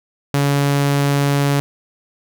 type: tone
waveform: sawtooth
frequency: 141.6 Hz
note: C#3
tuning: 37 cents sharp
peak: -10 dBFS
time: 0.34-1.6 s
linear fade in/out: 0 ms
effects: none